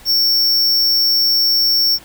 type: tone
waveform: square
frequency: 5460 Hz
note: F8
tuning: 40 cents flat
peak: -12 dBFS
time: 0.05-1.99 s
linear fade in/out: 50 ms
effects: pink hiss -42 dBFS RMS until 2.04 s